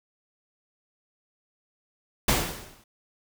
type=noise with exponential decay; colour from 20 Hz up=pink; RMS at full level=-19 dBFS; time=2.28-2.84 s; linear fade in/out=5 ms; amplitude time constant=120 ms; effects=none